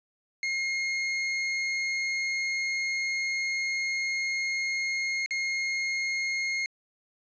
40% pulse tone with dropouts, 2143 Hz, C7, 41 cents sharp, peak -26 dBFS, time 0.43-6.66 s, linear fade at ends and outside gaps 1 ms, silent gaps 5.261-5.308 s, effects resampled to 16000 Hz

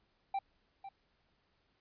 triangle tone with echo, 784 Hz, G5, in tune, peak -30 dBFS, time 0.34-0.39 s, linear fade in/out 5 ms, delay 500 ms, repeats 1, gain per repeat -12 dB, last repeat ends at 0.89 s, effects pink hiss -75 dBFS RMS until 1.8 s + resampled to 11025 Hz

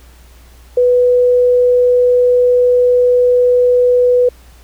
sine tone, 493.8 Hz, B4, in tune, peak -7 dBFS, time 0.77-4.29 s, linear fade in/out 5 ms, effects added 60 Hz sine -39 dBFS peak until 4.63 s + pink hiss -47 dBFS RMS until 4.63 s

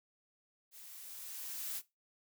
blue noise with level ramp, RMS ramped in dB -54 to -39 dBFS, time 0.71-1.82 s, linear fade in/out 50 ms, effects noise-tail reverb RT60 0.2 s tail -17 dB re dry

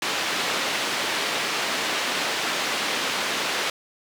white band-pass noise, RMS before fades -26 dBFS, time 0.02-3.7 s, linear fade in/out 2 ms, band 240 to 3600 Hz, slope 12 dB/octave, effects none

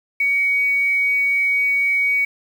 sine tone with quantisation, 2249 Hz, C#7, 24 cents sharp, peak -15 dBFS, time 0.2-2.25 s, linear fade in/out 5 ms, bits 7, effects none

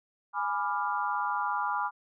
sine chord, G# diminished seventh, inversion none, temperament equal with one note detuned, 830.6 / 987.8 / 1185.6 / 1396.9 Hz, G#5 / B5 / D6 / F6, 0 / 0 / +16 / 0 cents, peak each -33 / -32 / -33 / -35 dBFS, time 0.33-1.91 s, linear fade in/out 50 ms, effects none

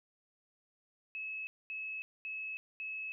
sine tone bursts, 2585 Hz, E7, 34 cents flat, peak -38 dBFS, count 4, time 1.15-3.12 s, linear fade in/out 0 ms, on 320 ms, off 230 ms, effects none

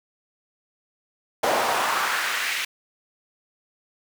brown noise with high-pass filter sweep, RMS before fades -24 dBFS, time 1.43-2.65 s, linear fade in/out 5 ms, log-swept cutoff 600 to 2400 Hz, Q 1.8, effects none

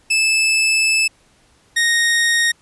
sawtooth tone pair in turn, 2622 / 1862.7 Hz, E7 / A#6, -10 / -2 cents, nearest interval tritone, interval 592 cents, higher first, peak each -10 dBFS, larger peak neither, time 0.1-1.08 / 1.76-2.52 s, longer first, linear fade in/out 10 ms, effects pink hiss -55 dBFS RMS until 2.61 s + resampled to 24000 Hz

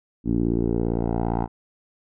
10% pulse tone with low-pass filter sweep, 57.5 Hz, A#1, 23 cents flat, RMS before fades -23 dBFS, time 0.24-1.48 s, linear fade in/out 50 ms, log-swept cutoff 270 to 900 Hz, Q 2.6, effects none

